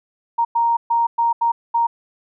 sine tone bursts at uneven times, 932.3 Hz, A#5, in tune, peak -14 dBFS, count 6, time 0.38-0.45 / 0.55-0.77 / 0.9-1.07 / 1.18-1.33 / 1.41-1.52 / 1.74-1.87 s, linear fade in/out 10 ms, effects none

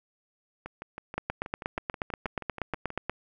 two click trains, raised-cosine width 0.5 ms, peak -14 / -23 dBFS, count 17 / 15, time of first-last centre 1.18-3.096 / 0.66-2.904 s, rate 8.35 / 6.24 Hz, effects none

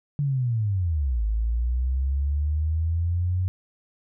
sine linear two-way sweep, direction down then up, 146.83 to 52.4 to 92.9 Hz, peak -21 dBFS, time 0.19-3.48 s, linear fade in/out 0 ms, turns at 1.24 s, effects none

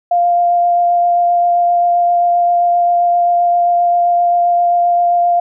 sine tone with vibrato, 698.5 Hz, F5, in tune, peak -9 dBFS, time 0.11-5.4 s, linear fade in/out 5 ms, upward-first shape sine, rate 7.6 Hz, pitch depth 9 cents each way, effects none

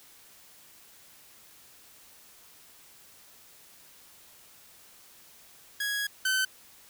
sawtooth tone pair in turn, 1661.2 / 1528.1 Hz, G#6 / G6, 0 / -45 cents, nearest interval minor second, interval 145 cents, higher first, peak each -25 / -21 dBFS, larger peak second, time 5.8-6.07 / 6.25-6.45 s, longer first, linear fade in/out 5 ms, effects white hiss -55 dBFS RMS until 6.89 s

